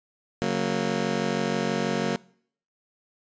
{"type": "chord", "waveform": "20% pulse", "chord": "F# major", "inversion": "second", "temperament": "just", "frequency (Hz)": [138.75, 185, 231.2], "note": ["C#3", "F#3", "A#3"], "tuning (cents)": [2, 0, -14], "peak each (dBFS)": [-28, -23, -22], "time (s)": [0.42, 2.16], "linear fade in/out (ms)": 0, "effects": ["noise-tail reverb RT60 0.6 s tail -23 dB re dry", "resampled to 16000 Hz"]}